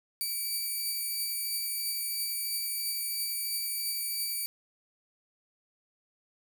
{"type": "tone pair together", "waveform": "5% pulse", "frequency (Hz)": [2311, 4619], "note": ["D7", "D8"], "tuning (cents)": [-28, -30], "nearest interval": "octave", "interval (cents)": 1198, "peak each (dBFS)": [-29, -25], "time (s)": [0.21, 4.46], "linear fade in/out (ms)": 0, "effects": []}